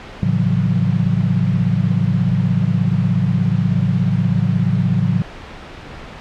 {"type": "chord", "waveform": "sine", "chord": "F# minor seventh", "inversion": "first", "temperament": "equal with one note detuned", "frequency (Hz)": [110, 138.59, 168.37, 185], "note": ["A2", "C#3", "E3", "F#3"], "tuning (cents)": [0, 0, 37, 0], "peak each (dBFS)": -19, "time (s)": [0.23, 5.22], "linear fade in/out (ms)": 0, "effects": ["pink hiss -34 dBFS RMS until 6.2 s", "low-pass 3000 Hz 12 dB/octave"]}